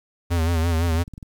square tone with vibrato, 83.2 Hz, E2, 17 cents sharp, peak -19 dBFS, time 0.3-1.04 s, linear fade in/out 20 ms, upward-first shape sine, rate 5.9 Hz, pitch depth 70 cents each way
clicks, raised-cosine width 5 ms, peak -25 dBFS, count 8, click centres 0.873 / 0.919 / 0.954 / 0.994 / 1.079 / 1.137 / 1.179 / 1.228 s
effects 9-bit

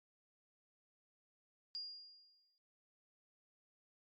sine tone with exponential decay, 4828 Hz, D8, 47 cents sharp, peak -40 dBFS, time 1.75-2.58 s, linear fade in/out 0 ms, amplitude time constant 180 ms, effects MP3 32 kbps

